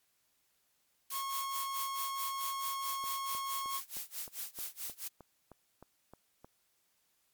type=noise with tremolo; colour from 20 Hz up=blue; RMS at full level=-39 dBFS; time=1.1-5.08 s; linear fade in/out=5 ms; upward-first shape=sine; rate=4.6 Hz; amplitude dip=95%
type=tone; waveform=45% pulse; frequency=1089 Hz; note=C#6; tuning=31 cents flat; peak=-36 dBFS; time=1.11-3.81 s; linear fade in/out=50 ms
type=click train; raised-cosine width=1 ms; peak=-37 dBFS; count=12; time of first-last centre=3.04-6.446 s; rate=3.23 Hz
effects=white hiss -75 dBFS RMS until 7.33 s + MP3 96 kbps